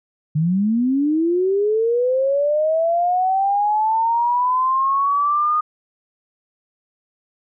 sine linear sweep, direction up, 147.3 to 1234 Hz, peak -15 dBFS, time 0.35-5.61 s, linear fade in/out 10 ms, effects none

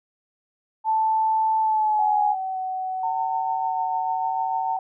sine tone with pitch glide, 880 to 832 Hz, A5 to G#5, 0 to +3 cents, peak -18 dBFS, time 0.84-2.36 s, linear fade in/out 50 ms, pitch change -97 cents, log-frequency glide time 1.6-2.21 s
sine tone with vibrato, 754 Hz, F#5, 32 cents sharp, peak -25 dBFS, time 1.99-4.79 s, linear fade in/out 2 ms, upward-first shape square, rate 0.89 Hz, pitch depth 10 cents each way
sine tone with tremolo, 900 Hz, A5, 39 cents sharp, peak -23 dBFS, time 3.03-4.77 s, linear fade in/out 5 ms, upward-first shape sine, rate 6.7 Hz, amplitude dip 35%
effects none

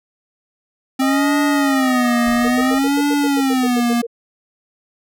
square tone with vibrato, 261.6 Hz, C4, in tune, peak -15 dBFS, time 0.99-4.02 s, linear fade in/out 10 ms, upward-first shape sine, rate 0.59 Hz, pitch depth 170 cents each way
harmonic tone, 622.3 Hz, D#5, in tune, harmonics 1 / 2 / 3, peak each -25 / -25 / -25 dBFS, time 1.01-2.79 s, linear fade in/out 10 ms
brown noise with exponential decay, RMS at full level -33 dBFS, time 2.26-3.69 s, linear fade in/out 2 ms, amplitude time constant 310 ms
sine tone bursts, 466.2 Hz, A#4, in tune, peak -22 dBFS, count 13, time 2.44-4.068 s, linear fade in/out 10 ms, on 44 ms, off 88 ms
effects none

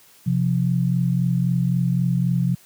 sine tone pair together, 130.81 / 174.61 Hz, C3 / F3, 0 / 0 cents, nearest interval perfect fourth, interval 500 cents, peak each -20 / -20 dBFS, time 0.26-2.55 s, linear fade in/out 10 ms, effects white hiss -52 dBFS RMS until 2.65 s + high-pass 60 Hz 12 dB/octave

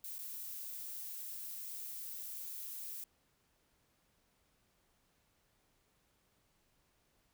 violet noise with dropouts, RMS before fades -45 dBFS, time 0.04-3.04 s, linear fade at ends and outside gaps 2 ms, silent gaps 0.183-0.189 s, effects pink hiss -75 dBFS RMS until 7.33 s

